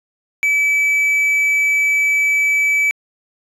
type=tone; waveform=triangle; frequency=2300 Hz; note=D7; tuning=37 cents flat; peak=-11 dBFS; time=0.43-2.91 s; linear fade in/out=0 ms; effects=resampled to 32000 Hz